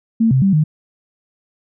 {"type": "tone with pitch steps", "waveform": "sine", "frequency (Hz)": [225.9, 131.4, 194.8, 153.4], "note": ["A3", "C3", "G3", "D#3"], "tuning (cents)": [46, 8, -11, -24], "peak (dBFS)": -10, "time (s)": [0.2, 0.64], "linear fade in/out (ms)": 10, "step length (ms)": 110, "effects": []}